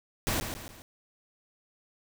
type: noise with echo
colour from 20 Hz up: pink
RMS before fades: -29 dBFS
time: 0.27-0.4 s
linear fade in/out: 0 ms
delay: 140 ms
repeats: 3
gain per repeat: -7 dB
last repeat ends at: 0.82 s
effects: none